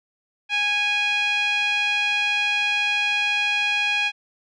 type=tone with low-pass filter; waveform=5% pulse; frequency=826 Hz; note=G#5; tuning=10 cents flat; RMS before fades=-22 dBFS; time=0.49-4.12 s; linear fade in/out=50 ms; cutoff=2700 Hz; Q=4; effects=none